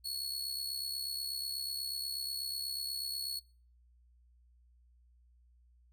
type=tone with amplitude modulation; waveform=sawtooth; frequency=4373 Hz; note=C#8; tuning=24 cents flat; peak=-31 dBFS; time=0.04-3.4 s; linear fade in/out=20 ms; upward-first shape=sine; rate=68.2 Hz; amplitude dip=60%; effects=noise-tail reverb RT60 0.4 s tail -22 dB re dry + added 60 Hz sine -62 dBFS peak until 5.92 s